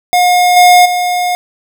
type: tone with level steps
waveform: square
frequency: 717 Hz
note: F5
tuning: 45 cents sharp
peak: -7 / -3 / -12 dBFS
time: 0.13-1.35 s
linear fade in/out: 0 ms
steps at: 0.56 / 0.85 s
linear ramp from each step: 10 ms
effects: none